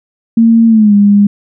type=tone with pitch glide; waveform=sine; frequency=228.3 to 203.4 Hz; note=A#3 to G#3; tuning=-36 to -36 cents; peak=-3 dBFS; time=0.37-1.27 s; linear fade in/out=5 ms; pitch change=-200 cents; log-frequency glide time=0.68-0.94 s; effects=none